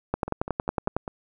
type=two click trains; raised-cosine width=1 ms; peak=-18 / -10 dBFS; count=5 / 10; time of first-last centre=0.28-1.078 / 0.14-0.966 s; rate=5.01 / 10.9 Hz; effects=none